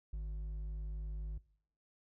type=tone with hard clipping; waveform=sine; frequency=51.91 Hz; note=G#1; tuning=in tune; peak=-39 dBFS; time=0.13-1.38 s; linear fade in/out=5 ms; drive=4 dB; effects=noise-tail reverb RT60 0.6 s tail -21 dB re dry